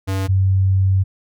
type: tone pair in turn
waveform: square / sine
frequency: 96 / 95.51 Hz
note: G2 / G2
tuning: -36 / -45 cents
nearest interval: unison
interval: 9 cents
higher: first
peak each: -19 / -12 dBFS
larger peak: second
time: 0.07-0.28 / 0.28-1.04 s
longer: second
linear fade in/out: 20 ms
effects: none